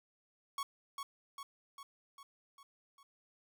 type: tone with echo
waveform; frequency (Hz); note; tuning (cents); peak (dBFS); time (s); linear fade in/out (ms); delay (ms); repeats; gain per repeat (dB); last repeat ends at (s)
45% pulse; 1108.7; C#6; 0; -36; 0.58-0.63; 2; 400; 6; -4; 3.03
effects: none